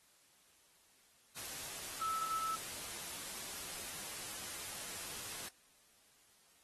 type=tone in noise; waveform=sine; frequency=1309 Hz; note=E6; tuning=13 cents flat; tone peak=-35 dBFS; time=2.01-2.56 s; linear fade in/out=10 ms; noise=white; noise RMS=-45 dBFS; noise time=1.36-5.49 s; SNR=+7 dB; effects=white hiss -68 dBFS RMS until 6.63 s + AAC 32 kbps